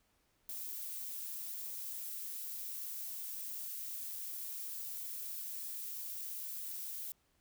violet noise, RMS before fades -43 dBFS, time 0.49-7.12 s, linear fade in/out 2 ms, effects pink hiss -75 dBFS RMS until 7.4 s

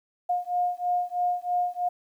sine beating tone pair, 712 / 715.1 Hz, F5 / F5, +33 / +41 cents, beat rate 3.1 Hz, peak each -27 dBFS, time 0.29-1.89 s, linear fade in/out 10 ms, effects 10-bit

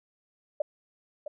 sine tone with echo, 596 Hz, D5, 25 cents sharp, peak -23 dBFS, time 0.6-0.62 s, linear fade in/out 5 ms, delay 660 ms, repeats 1, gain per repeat -10 dB, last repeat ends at 1.28 s, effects none

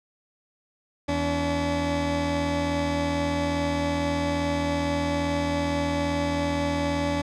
20% pulse tone pair together, 82.41 / 286.1 Hz, E2 / D4, 0 / -45 cents, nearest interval octave + minor seventh, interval 2155 cents, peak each -24 / -20 dBFS, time 1.08-7.22 s, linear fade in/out 10 ms, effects low-pass 6000 Hz 12 dB/octave

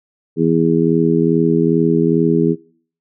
harmonic tone, 82.41 Hz, E2, in tune, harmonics 2 / 3 / 4 / 5, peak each -17 / -17 / -17 / -17 dBFS, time 0.36-2.56 s, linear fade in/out 50 ms, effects noise-tail reverb RT60 0.5 s tail -21 dB re dry

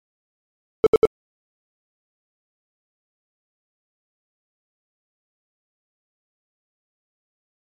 triangle tone bursts, 440 Hz, A4, in tune, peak -6 dBFS, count 3, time 0.84-1.054 s, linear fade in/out 0 ms, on 24 ms, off 71 ms, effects MP3 64 kbps

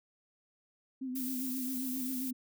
sine tone with vibrato, 257.9 Hz, C4, 25 cents flat, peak -35 dBFS, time 1.01-2.33 s, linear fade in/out 10 ms, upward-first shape triangle, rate 7.5 Hz, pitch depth 63 cents each way
violet noise, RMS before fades -40 dBFS, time 1.15-2.31 s, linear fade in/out 10 ms
effects none

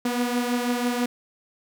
sawtooth beating tone pair, 242.1 / 248.2 Hz, B3 / B3, -34 / +9 cents, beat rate 6.1 Hz, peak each -20 / -25 dBFS, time 0.05-1.06 s, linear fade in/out 5 ms, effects none

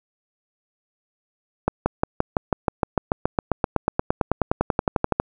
accelerating click train, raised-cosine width 1 ms, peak -4 dBFS, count 30, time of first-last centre 1.68-5.2 s, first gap 180 ms, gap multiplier 0.97, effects none

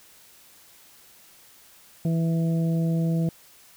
harmonic tone, 164.81 Hz, E3, in tune, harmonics 1 / 2 / 3 / 4, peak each -21 / -33 / -36 / -38 dBFS, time 2.05-3.29 s, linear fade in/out 2 ms, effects white hiss -53 dBFS RMS until 3.76 s

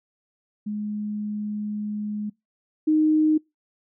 sine tone pair in turn, 209.6 / 309.6 Hz, G#3 / D#4, +16 / -9 cents, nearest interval perfect fifth, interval 675 cents, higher second, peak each -26 / -16 dBFS, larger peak second, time 0.66-2.3 / 2.87-3.38 s, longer first, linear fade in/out 10 ms, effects noise-tail reverb RT60 0.2 s tail -25 dB re dry

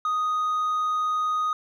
sine tone with hard clipping, 1244.5 Hz, D#6, in tune, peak -23 dBFS, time 0.05-1.53 s, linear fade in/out 2 ms, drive 2 dB, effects none

